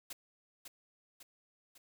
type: noise with echo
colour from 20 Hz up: white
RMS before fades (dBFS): -44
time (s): 0.1-0.13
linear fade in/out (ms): 5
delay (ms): 550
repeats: 3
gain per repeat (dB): -5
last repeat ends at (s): 1.78
effects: none